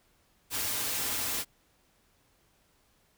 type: noise with comb filter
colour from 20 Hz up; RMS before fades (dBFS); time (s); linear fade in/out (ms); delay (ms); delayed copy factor
white; -32; 0.5-1.45; 50; 5.4; -0.5
effects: pink hiss -68 dBFS RMS until 3.17 s